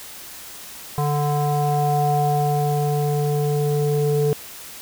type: tone with low-pass filter sweep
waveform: square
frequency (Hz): 146.83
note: D3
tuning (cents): 0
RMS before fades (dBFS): -20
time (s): 0.98-4.33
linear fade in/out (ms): 0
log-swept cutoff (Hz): 910 to 490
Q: 5.8
effects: white hiss -38 dBFS RMS until 4.81 s